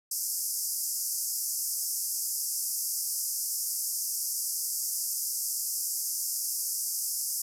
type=band-pass noise; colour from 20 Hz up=white; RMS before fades=-32 dBFS; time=0.11-7.42 s; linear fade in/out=5 ms; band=4900 to 14000 Hz; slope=96 dB/octave; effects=none